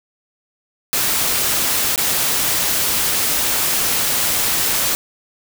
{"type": "noise with dropouts", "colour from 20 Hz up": "white", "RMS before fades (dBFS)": -18, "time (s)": [0.93, 4.95], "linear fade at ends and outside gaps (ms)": 0, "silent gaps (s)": [1.959, 1.978], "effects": []}